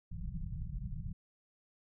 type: low-pass noise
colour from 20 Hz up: pink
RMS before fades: -40 dBFS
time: 0.11-1.13 s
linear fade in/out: 10 ms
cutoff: 190 Hz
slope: 96 dB/octave
effects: none